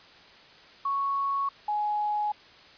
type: tone pair in turn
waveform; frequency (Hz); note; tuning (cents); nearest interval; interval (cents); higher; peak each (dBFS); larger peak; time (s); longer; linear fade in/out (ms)
sine; 1108.7 / 837.9; C#6 / G#5; 0 / +15; perfect fourth; 485; first; -25; neither; 0.85-1.49 / 1.68-2.32; neither; 5
effects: white hiss -52 dBFS RMS until 2.77 s + resampled to 11025 Hz